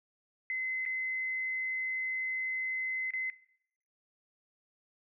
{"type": "tone with dropouts", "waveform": "sine", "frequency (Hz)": 2048, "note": "C7", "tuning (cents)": -38, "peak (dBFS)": -31, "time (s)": [0.5, 3.3], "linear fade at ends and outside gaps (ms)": 1, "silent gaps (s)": [[0.853, 0.861], [3.106, 3.136]], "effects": ["noise-tail reverb RT60 0.7 s tail -19 dB re dry"]}